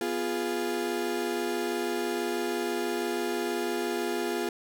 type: chord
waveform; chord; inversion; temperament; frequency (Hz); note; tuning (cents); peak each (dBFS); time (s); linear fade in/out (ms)
35% pulse; F diminished; second; equal; 246.9 / 349.2 / 415.3; Cb4 / F4 / Ab4; 0 / 0 / 0; -34 / -29 / -31; 0.01-4.49; 2
effects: none